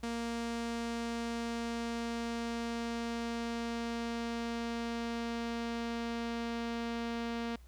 sawtooth tone with low-pass filter sweep, 233.1 Hz, A#3, in tune, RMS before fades -37 dBFS, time 0.03-7.56 s, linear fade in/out 5 ms, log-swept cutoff 7500 to 4300 Hz, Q 0.97, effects added 60 Hz sine -52 dBFS peak until 7.67 s + pink hiss -66 dBFS RMS until 7.67 s

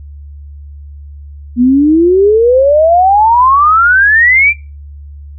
sine exponential sweep, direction up, 236.6 to 2400 Hz, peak -4 dBFS, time 1.56-4.54 s, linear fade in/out 50 ms, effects noise-tail reverb RT60 0.3 s tail -22 dB re dry + added 72 Hz sine -27 dBFS peak until 5.38 s

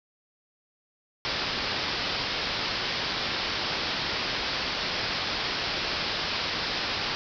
white low-pass noise, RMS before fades -30 dBFS, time 1.25-7.15 s, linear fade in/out 0 ms, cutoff 5300 Hz, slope 96 dB/octave, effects none

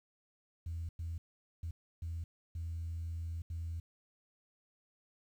sine tone bursts at uneven times, 83.2 Hz, E2, 17 cents sharp, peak -36 dBFS, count 6, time 0.66-0.89 / 0.99-1.18 / 1.63-1.71 / 2.02-2.24 / 2.55-3.42 / 3.5-3.8 s, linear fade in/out 5 ms, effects tanh soft clip ceiling -33 dBFS + 11-bit

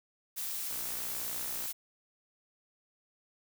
blue noise, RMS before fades -37 dBFS, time 0.36-1.73 s, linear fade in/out 20 ms
click train, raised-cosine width 0.5 ms, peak -32 dBFS, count 59, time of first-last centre 0.71-1.656 s, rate 61.3 Hz
effects none

